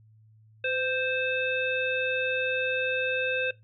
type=harmonic tone with a mistuned harmonic; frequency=523.3 Hz; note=C5; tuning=in tune; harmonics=1 / 3 / 5 / 7; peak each=-30 / -31 / -29 / -39 dBFS; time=0.64-3.51 s; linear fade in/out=5 ms; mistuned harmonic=1; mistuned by=-37 cents; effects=noise-tail reverb RT60 0.2 s tail -18 dB re dry + added 109 Hz sine -54 dBFS peak until 3.63 s